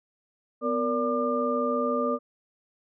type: tone cluster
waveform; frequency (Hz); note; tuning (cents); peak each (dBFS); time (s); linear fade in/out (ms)
sine; 249.6 / 466.3 / 580 / 1199; B3 / A#4 / D5 / D6; +19 / +1 / -22 / +36; -29; 0.61-2.19; 50
effects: none